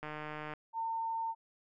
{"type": "click train", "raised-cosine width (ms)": 0.5, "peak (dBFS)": -27, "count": 78, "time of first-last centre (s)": [0.03, 0.537], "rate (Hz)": 152}
{"type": "tone", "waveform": "sine", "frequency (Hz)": 906, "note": "A#5", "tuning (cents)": -50, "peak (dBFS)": -33, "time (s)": [0.73, 1.35], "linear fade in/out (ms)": 50}
{"effects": []}